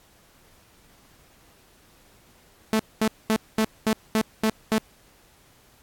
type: tone bursts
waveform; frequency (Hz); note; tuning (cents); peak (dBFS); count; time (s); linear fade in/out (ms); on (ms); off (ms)
sawtooth; 219; A3; -8; -15; 8; 2.73-4.782; 0; 64; 220
effects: pink hiss -57 dBFS RMS until 5.82 s + AAC 64 kbps